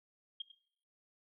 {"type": "tone with echo", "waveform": "sine", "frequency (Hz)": 3228, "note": "G#7", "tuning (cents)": -50, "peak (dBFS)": -37, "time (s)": [0.4, 0.42], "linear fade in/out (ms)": 5, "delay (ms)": 98, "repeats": 1, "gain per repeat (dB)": -13, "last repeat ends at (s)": 0.518, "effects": ["noise-tail reverb RT60 0.6 s tail -17 dB re dry"]}